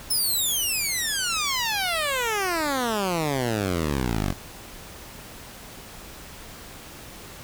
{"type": "exponential sweep", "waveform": "10% pulse", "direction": "down", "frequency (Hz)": [5340, 45.09], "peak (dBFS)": -15, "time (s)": [0.1, 4.33], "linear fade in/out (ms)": 10, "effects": ["pink hiss -42 dBFS RMS until 7.43 s"]}